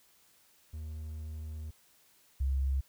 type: tone pair in turn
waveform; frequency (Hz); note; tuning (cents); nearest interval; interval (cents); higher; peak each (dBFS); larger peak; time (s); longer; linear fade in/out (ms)
triangle / sine; 77.8 / 67.22; D#2 / C2; 0 / +47; minor third; 253; first; -36 / -27; second; 0.73-1.71 / 2.4-2.81; first; 10
effects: white hiss -65 dBFS RMS until 2.88 s